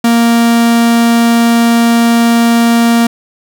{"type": "tone", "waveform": "45% pulse", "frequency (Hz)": 233.1, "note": "A#3", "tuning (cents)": 0, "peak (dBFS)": -6, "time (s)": [0.04, 3.07], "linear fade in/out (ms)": 5, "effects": []}